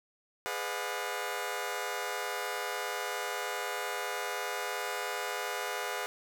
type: chord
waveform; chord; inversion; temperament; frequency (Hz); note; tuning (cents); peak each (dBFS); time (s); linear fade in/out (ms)
15% pulse; G# diminished seventh; none; just; 415.3 / 498.4 / 598 / 717.6; G#4 / B4 / D5 / F5; 0 / +16 / +31 / +47; -33 / -32 / -35 / -32; 0.46-6.06; 0
effects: none

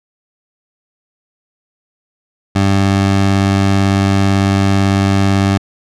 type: tone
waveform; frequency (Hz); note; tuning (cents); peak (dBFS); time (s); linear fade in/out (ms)
20% pulse; 98; G2; 0; -5; 2.55-5.58; 10
effects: low-pass 7000 Hz 12 dB/octave

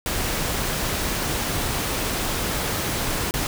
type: noise with dropouts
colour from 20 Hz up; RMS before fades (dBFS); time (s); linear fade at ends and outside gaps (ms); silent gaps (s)
pink; -25; 0.06-3.47; 1; 3.31-3.339
effects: none

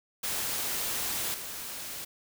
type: noise with level steps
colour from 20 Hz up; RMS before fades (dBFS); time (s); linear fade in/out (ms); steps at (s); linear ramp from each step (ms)
white; -32 / -39; 0.23-2.05; 10; 1.34; 2
effects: none

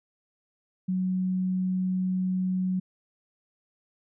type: tone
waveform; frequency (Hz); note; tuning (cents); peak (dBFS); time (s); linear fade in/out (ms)
sine; 185.2; F#3; +2; -24; 0.88-2.8; 10
effects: none

